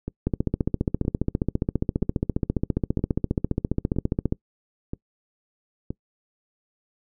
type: two click trains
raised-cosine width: 3 ms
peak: -9 / -16 dBFS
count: 61 / 7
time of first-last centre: 0.27-4.324 / 0.08-5.905 s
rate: 14.8 / 1.03 Hz
effects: noise-tail reverb RT60 0.1 s tail -24 dB re dry